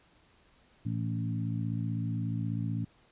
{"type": "harmonic tone with a mistuned harmonic", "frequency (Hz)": 56.3, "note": "A1", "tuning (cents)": 40, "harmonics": [2, 3, 4, 5], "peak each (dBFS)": [-32, -36, -38, -40], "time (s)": [0.85, 2.85], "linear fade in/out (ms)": 10, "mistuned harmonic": 2, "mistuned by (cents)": 18, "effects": ["pink hiss -64 dBFS RMS until 3.11 s", "resampled to 8000 Hz"]}